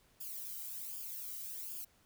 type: noise with flanger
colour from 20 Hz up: violet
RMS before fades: -44 dBFS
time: 0.2-1.85 s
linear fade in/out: 10 ms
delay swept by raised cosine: 0.5 to 1.17 ms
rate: 1.3 Hz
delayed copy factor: -0.85
effects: pink hiss -69 dBFS RMS until 2.05 s